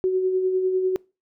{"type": "tone with tremolo", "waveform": "sine", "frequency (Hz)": 373, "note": "F#4", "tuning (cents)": 14, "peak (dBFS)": -17, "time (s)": [0.04, 0.96], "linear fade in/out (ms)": 0, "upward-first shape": "sine", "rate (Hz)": 10, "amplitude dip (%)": 40, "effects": ["noise-tail reverb RT60 0.3 s tail -25 dB re dry"]}